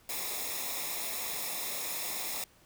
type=noise with comb filter; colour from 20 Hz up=white; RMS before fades=-36 dBFS; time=0.09-2.44 s; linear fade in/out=2 ms; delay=0.66 ms; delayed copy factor=-0.7; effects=pink hiss -62 dBFS RMS until 2.65 s